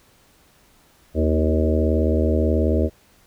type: harmonic tone with a mistuned harmonic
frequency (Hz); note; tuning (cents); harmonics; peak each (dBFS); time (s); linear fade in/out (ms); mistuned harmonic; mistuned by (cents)
78.5; D#2; +16; 1 / 3 / 4 / 5 / 6 / 7 / 8; -19 / -24 / -25 / -26 / -27 / -27 / -28; 1.14-2.9; 50; 5; -29
effects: pink hiss -56 dBFS RMS until 3.26 s